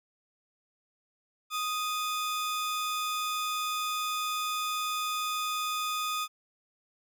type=tone pair together; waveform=35% pulse; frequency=1244.5 / 3520 Hz; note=D#6 / A7; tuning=0 / 0 cents; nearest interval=octave + tritone; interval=1800 cents; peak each=-29 / -34 dBFS; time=1.5-6.28 s; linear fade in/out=50 ms; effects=none

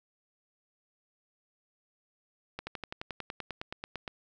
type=slowing click train; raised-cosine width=0.3 ms; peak=-21 dBFS; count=16; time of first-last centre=2.59-4.078 s; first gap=80 ms; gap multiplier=1.03; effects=none

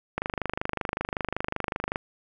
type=click train; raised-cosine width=0.5 ms; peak=-12 dBFS; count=46; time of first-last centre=0.18-1.959 s; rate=25.3 Hz; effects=none

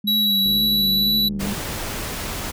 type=tone with vibrato; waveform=sine; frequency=204.7 Hz; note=G#3; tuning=25 cents flat; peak=-24 dBFS; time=0.04-1.54 s; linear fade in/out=5 ms; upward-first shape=triangle; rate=2 Hz; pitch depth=82 cents each way
type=tone with pitch glide; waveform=square; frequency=3900 to 3941 Hz; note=B7 to B7; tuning=-23 to -4 cents; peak=-17 dBFS; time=0.07-1.29 s; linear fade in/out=10 ms; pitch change=+19 cents; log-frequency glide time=0.19-0.98 s
type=click train; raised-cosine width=3 ms; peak=-22 dBFS; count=81; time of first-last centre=0.46-1.54 s; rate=74.1 Hz
type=noise; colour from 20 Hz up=pink; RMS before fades=-28 dBFS; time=1.39-2.52 s; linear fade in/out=20 ms
effects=none

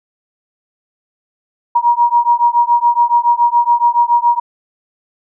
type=beating tone pair; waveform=sine; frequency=948 / 955.1 Hz; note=A#5 / A#5; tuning=+29 / +42 cents; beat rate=7.1 Hz; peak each=-12 dBFS; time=1.75-4.4 s; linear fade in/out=10 ms; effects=none

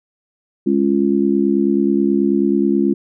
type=chord; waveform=sine; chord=Db major; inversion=second; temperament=just; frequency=207.9 / 277.2 / 346.5 Hz; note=Ab3 / Db4 / F4; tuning=+2 / 0 / -14 cents; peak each=-17 dBFS; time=0.66-2.94 s; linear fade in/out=10 ms; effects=none

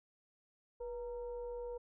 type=tone with frequency modulation; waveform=sine; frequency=484.2 Hz; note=B4; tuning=34 cents flat; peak=-40 dBFS; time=0.8-1.78 s; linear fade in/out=10 ms; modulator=443 Hz; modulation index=0.46; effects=none

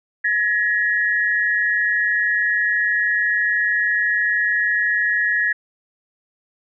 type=tone pair together; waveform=sine; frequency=1683.8 / 1890 Hz; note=G#6 / A#6; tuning=+23 / +23 cents; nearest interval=major second; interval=200 cents; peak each=-19 / -19 dBFS; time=0.24-5.53 s; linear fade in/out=10 ms; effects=none

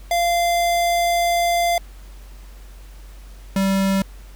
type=tone pair in turn; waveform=square; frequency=691 / 193.91 Hz; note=F5 / G3; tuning=-19 / -19 cents; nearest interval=octave + minor seventh; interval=2200 cents; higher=first; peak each=-17 dBFS; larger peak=neither; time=0.11-1.78 / 3.56-4.02 s; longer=first; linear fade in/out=2 ms; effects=added 47 Hz sine -37 dBFS peak until 4.35 s + pink hiss -50 dBFS RMS until 4.35 s

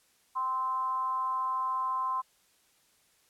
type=tone with frequency modulation; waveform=sine; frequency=1039 Hz; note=C6; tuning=12 cents flat; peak=-28 dBFS; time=0.35-2.22 s; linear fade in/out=20 ms; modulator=264 Hz; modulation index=0.38; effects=white hiss -67 dBFS RMS until 3.29 s + low-pass 12000 Hz 12 dB/octave

